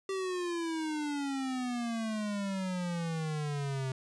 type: exponential sweep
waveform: square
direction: down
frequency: 390 to 130 Hz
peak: -33 dBFS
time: 0.09-3.92 s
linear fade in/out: 2 ms
effects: resampled to 22050 Hz